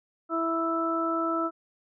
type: harmonic tone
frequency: 329.6 Hz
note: E4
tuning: in tune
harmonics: 1 / 2 / 3 / 4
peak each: -29 / -32 / -40 / -28 dBFS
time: 0.29-1.51 s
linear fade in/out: 50 ms
effects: none